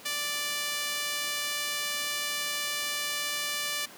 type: tone with high-pass filter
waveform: sawtooth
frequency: 587.3 Hz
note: D5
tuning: in tune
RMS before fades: -32 dBFS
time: 0.05-3.86 s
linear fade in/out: 10 ms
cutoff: 2200 Hz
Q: 0.78
effects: pink hiss -48 dBFS RMS until 3.97 s + high-pass 200 Hz 12 dB/octave